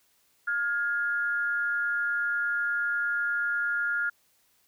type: tone pair together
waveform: sine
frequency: 1415 / 1666.7 Hz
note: F6 / G#6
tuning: +22 / +6 cents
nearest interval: minor third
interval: 284 cents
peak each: -26 / -32 dBFS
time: 0.47-4.1 s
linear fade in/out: 10 ms
effects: white hiss -67 dBFS RMS until 4.67 s